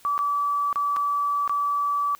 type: tone with dropouts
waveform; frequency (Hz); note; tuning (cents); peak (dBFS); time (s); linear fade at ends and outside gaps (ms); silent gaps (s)
sine; 1152; D6; -34; -21; 0.05-2.15; 0; 0.179-0.19 / 0.728-0.758 / 0.963-0.967 / 1.477-1.495
effects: white hiss -54 dBFS RMS until 2.19 s